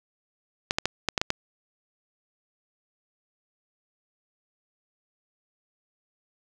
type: clicks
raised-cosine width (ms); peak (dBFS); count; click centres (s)
0.2; -6; 7; 0.709 / 0.785 / 0.856 / 1.087 / 1.178 / 1.215 / 1.304
effects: none